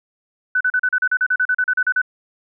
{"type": "tone bursts", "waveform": "sine", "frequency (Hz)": 1499, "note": "F#6", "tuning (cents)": 22, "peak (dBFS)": -14, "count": 16, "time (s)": [0.55, 2.017], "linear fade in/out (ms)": 5, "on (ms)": 57, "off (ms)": 37, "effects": []}